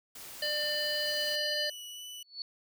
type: noise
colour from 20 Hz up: white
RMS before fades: -46 dBFS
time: 0.15-1.36 s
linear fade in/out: 5 ms
type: harmonic tone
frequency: 597 Hz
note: D5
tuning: 28 cents sharp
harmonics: 1 / 3 / 5 / 7 / 8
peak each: -36 / -36 / -36 / -36 / -36 dBFS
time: 0.42-1.7 s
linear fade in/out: 5 ms
type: tone with vibrato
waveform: sawtooth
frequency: 2960 Hz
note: F#7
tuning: in tune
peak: -39 dBFS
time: 1.06-2.23 s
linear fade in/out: 5 ms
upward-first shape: sine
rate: 2.2 Hz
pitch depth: 12 cents each way
type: tone with exponential growth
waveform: sine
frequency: 4435 Hz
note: C#8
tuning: in tune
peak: -32 dBFS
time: 2.22-2.42 s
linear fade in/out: 1 ms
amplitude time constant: 42 ms
effects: none